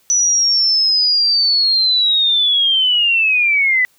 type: linear sweep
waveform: sine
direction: down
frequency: 5950 to 1973 Hz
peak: -11 dBFS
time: 0.1-3.85 s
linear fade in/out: 0 ms
effects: white hiss -56 dBFS RMS until 3.98 s